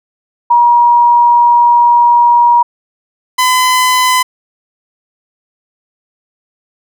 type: tone pair in turn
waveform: sine / sawtooth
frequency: 954 / 1012.3 Hz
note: A#5 / B5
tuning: +40 / +42 cents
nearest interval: minor second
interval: 102 cents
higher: second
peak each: -4 dBFS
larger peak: neither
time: 0.5-2.63 / 3.38-4.23 s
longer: first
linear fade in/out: 10 ms
effects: none